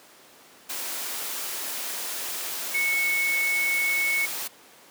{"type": "tone in noise", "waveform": "sine", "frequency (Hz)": 2206, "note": "C#7", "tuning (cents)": -9, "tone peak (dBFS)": -22, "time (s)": [2.74, 4.26], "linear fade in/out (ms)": 10, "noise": "white", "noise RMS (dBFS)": -32, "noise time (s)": [0.69, 4.48], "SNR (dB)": 7, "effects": ["pink hiss -51 dBFS RMS until 4.9 s", "high-pass 300 Hz 12 dB/octave"]}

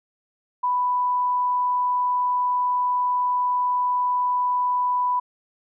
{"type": "tone", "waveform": "sine", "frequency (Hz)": 991, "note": "B5", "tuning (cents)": 6, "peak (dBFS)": -19, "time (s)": [0.63, 5.2], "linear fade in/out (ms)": 10, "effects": []}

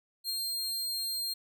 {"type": "tone with ADSR envelope", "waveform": "sawtooth", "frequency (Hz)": 4199, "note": "C8", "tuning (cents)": 5, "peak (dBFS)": -27, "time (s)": [0.24, 1.34], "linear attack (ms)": 53, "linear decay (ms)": 15, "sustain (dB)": -2, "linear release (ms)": 11, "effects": []}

